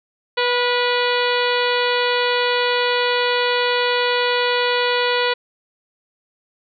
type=harmonic tone with a mistuned harmonic; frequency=490 Hz; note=B4; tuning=14 cents flat; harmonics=1 / 2 / 3 / 4 / 5 / 6 / 7 / 8 / 9; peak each=-20 / -23 / -25 / -26 / -27 / -28 / -28 / -29 / -30 dBFS; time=0.37-5.34 s; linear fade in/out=10 ms; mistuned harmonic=3; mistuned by=-24 cents; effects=none